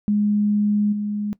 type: tone with level steps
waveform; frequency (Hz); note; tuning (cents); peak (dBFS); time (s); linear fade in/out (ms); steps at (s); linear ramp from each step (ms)
sine; 207.7; G#3; 0; -16 / -22; 0.08-1.33; 0; 0.92; 10
effects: noise-tail reverb RT60 0.1 s tail -18 dB re dry